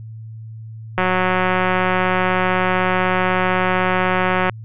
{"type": "click train", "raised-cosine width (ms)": 0.5, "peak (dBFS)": -3, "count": 648, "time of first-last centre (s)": [0.98, 4.496], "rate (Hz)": 184, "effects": ["added 111 Hz sine -31 dBFS peak until 4.64 s", "resampled to 8000 Hz"]}